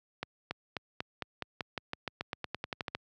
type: accelerating click train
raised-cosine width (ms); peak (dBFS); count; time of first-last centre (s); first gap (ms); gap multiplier
0.3; -18; 19; 0.23-2.95; 280; 0.92
effects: high-pass 80 Hz 12 dB/octave